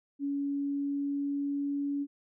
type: tone with pitch glide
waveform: sine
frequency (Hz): 281.8 to 283.6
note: C#4 to C#4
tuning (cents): +29 to +40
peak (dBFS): -29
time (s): 0.19-2.07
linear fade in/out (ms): 50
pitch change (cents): +11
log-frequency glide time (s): 0.47-1.91
effects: none